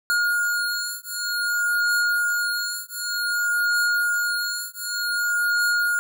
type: beating tone pair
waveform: square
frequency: 1429 / 1429.54 Hz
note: F6 / F6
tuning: +39 / +40 cents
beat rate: 0.54 Hz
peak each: -25 dBFS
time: 0.1-5.99 s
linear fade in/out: 0 ms
effects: none